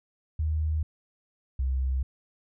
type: tone pair in turn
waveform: sine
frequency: 77.78 / 65.4 Hz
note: D#2 / C2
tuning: 0 / 0 cents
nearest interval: minor third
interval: 300 cents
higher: first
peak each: -24 dBFS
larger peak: neither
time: 0.39-0.83 / 1.59-2.03 s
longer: neither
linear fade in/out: 5 ms
effects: none